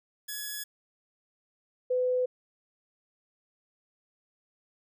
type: tone pair in turn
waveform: 5% pulse / sine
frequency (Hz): 1693 / 503.3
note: G#6 / B4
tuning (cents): +33 / +33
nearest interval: octave + major sixth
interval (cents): 2100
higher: first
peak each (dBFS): -24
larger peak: neither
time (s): 0.28-0.64 / 1.9-2.26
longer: neither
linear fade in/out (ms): 10
effects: none